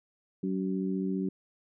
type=harmonic tone; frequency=94.8 Hz; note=F#2; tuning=43 cents sharp; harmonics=2 / 3 / 4; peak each=-30 / -34 / -36 dBFS; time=0.43-1.29 s; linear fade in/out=5 ms; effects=none